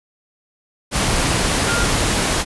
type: tone in noise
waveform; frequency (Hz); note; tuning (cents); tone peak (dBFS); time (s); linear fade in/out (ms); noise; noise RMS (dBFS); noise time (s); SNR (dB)
sine; 1404; F6; +9; -21; 1.65-1.88; 50; pink; -18; 0.91-2.45; -6
effects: resampled to 24000 Hz